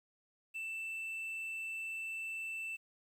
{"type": "tone with quantisation", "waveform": "triangle", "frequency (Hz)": 2659, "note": "E7", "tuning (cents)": 14, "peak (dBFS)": -37, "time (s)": [0.54, 2.77], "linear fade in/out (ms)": 20, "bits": 11, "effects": []}